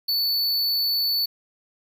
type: tone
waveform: square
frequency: 4472 Hz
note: C#8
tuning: 14 cents sharp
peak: -21 dBFS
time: 0.08-1.26 s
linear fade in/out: 10 ms
effects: 9-bit